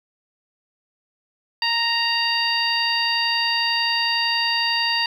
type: harmonic tone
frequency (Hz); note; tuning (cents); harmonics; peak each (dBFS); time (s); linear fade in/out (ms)
931; A#5; -2; 1 / 2 / 3 / 4 / 5; -26 / -25 / -24 / -31 / -23; 1.62-5.06; 2
effects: 8-bit